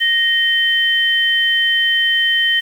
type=tone pair together; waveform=sine; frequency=1864.7 / 3085 Hz; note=A#6 / G7; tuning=0 / -28 cents; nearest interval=major sixth; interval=872 cents; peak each=-15 / -15 dBFS; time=0-2.61 s; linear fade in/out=20 ms; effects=7-bit